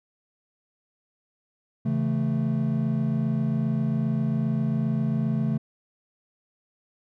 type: chord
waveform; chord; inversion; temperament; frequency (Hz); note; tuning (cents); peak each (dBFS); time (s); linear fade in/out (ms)
triangle; A major; first; just; 137.5 / 165 / 220; C#3 / E3 / A3; -14 / +2 / 0; -24 / -27 / -24; 1.85-5.58; 10
effects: none